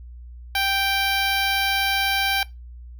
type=tone with notch filter; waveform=10% pulse; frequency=784 Hz; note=G5; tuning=in tune; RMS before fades=-22 dBFS; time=0.55-2.43 s; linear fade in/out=2 ms; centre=7800 Hz; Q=1.2; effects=noise-tail reverb RT60 0.2 s tail -20 dB re dry + added 60 Hz sine -37 dBFS peak until 2.99 s